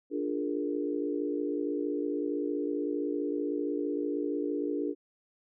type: chord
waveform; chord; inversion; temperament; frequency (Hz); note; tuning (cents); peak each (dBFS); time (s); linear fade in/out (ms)
sine; Bb dominant seventh; first; equal; 293.7 / 349.2 / 415.3 / 466.2; D4 / F4 / Ab4 / Bb4; 0 / 0 / 0 / 0; -32 / -36 / -35 / -37; 0.1-4.95; 50
effects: none